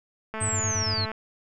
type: click train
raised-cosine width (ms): 0.5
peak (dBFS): -19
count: 171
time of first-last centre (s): 0.34-1.116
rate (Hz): 219
type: linear sweep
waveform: sine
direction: down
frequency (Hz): 8372 to 4005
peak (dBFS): -26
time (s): 0.4-1.06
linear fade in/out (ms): 20
type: tone bursts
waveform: triangle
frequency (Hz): 100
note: G2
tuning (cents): +35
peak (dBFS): -25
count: 6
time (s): 0.41-1.057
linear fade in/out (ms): 5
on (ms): 82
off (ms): 31
effects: none